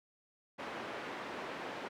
pink band-pass noise, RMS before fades -43 dBFS, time 0.58-1.89 s, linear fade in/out 20 ms, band 310 to 2200 Hz, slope 12 dB/octave, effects none

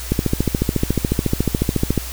click train, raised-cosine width 3 ms, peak -3 dBFS, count 27, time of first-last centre 0.12-1.977 s, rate 14 Hz, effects added 60 Hz sine -29 dBFS peak until 2.12 s + white hiss -32 dBFS RMS until 2.12 s

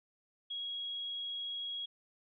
sine tone, 3309 Hz, G#7, 7 cents flat, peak -37 dBFS, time 0.5-1.86 s, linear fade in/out 10 ms, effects none

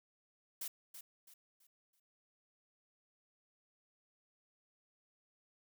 blue noise with echo, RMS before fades -42 dBFS, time 0.61-0.68 s, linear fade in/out 5 ms, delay 330 ms, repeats 4, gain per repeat -9 dB, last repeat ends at 2 s, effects none

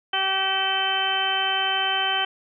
harmonic tone with a mistuned harmonic, 384.9 Hz, G4, 32 cents flat, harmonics 1 / 2 / 3 / 4 / 5 / 6 / 7 / 8, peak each -36 / -27 / -32 / -28 / -34 / -36 / -32 / -24 dBFS, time 0.13-2.25 s, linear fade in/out 5 ms, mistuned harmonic 7, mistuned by -46 cents, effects none

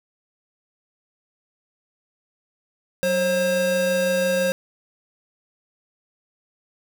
square tone pair together, 186.98 / 535 Hz, F#3 / C5, +18 / +38 cents, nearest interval octave + tritone, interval 1820 cents, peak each -28 / -20 dBFS, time 3.03-4.52 s, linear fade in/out 0 ms, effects 8-bit

